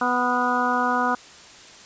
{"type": "harmonic tone with a mistuned harmonic", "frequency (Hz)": 247.8, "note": "B3", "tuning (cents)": 6, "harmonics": [1, 2, 3, 4, 5, 6], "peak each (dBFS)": [-27, -30, -26, -25, -25, -27], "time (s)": [0.01, 1.15], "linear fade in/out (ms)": 5, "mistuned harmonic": 6, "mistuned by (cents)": -31, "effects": ["white hiss -45 dBFS RMS until 1.85 s", "resampled to 16000 Hz"]}